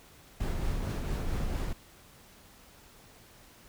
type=noise with tremolo; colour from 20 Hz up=brown; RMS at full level=-30 dBFS; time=0.4-1.73 s; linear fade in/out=5 ms; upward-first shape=triangle; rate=4.4 Hz; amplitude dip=35%; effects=pink hiss -56 dBFS RMS until 3.68 s